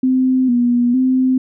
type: tone with vibrato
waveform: sine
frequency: 250 Hz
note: B3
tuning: 21 cents sharp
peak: -11 dBFS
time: 0.03-1.38 s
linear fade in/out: 5 ms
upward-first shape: square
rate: 1.1 Hz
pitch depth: 57 cents each way
effects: none